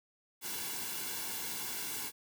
white noise with comb filter, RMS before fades -39 dBFS, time 0.41-2.12 s, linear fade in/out 50 ms, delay 1.6 ms, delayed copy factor -0.65, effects none

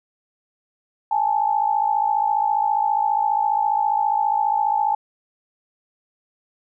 sine tone pair together, 822.2 / 877 Hz, G#5 / A5, -18 / -6 cents, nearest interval minor second, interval 112 cents, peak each -20 dBFS, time 1.11-4.95 s, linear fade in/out 5 ms, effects none

